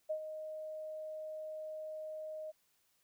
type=tone with ADSR envelope; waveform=sine; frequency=622.3 Hz; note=D#5; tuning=in tune; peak=-32 dBFS; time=0.09-2.52 s; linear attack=16 ms; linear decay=82 ms; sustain=-9 dB; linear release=23 ms; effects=white hiss -75 dBFS RMS until 3.03 s